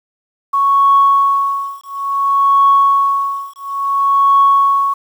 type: tone with tremolo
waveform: sine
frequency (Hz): 1108.7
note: C#6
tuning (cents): 0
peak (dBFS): -5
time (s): 0.53-4.94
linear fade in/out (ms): 10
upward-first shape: triangle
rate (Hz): 0.58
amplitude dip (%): 100
effects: tanh soft clip ceiling -1 dBFS + 7-bit